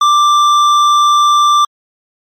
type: tone with hard clipping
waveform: triangle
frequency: 1179 Hz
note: D6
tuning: 6 cents sharp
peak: -8 dBFS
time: 0.01-1.65 s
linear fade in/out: 5 ms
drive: 13 dB
effects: MP3 64 kbps